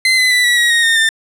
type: tone with pitch steps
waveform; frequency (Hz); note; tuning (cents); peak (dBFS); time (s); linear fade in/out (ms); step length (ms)
30% pulse; 2060 / 2020 / 1980.7 / 1942.1 / 1904.4 / 1867.3 / 1831 / 1795.4; C7 / B6 / B6 / B6 / A#6 / A#6 / A#6 / A6; -28 / +39 / +5 / -30 / +37 / +2 / -32 / +34; -7; 0.05-1.09; 2; 130
effects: low-pass 11000 Hz 12 dB/octave + 8-bit